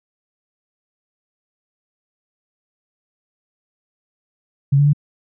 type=tone with pitch steps; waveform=sine; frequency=139.1 / 143.9 / 146.2 Hz; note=C#3 / D3 / D3; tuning=+6 / -35 / -7 cents; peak=-10 dBFS; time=4.72-4.933 s; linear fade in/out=10 ms; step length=71 ms; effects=none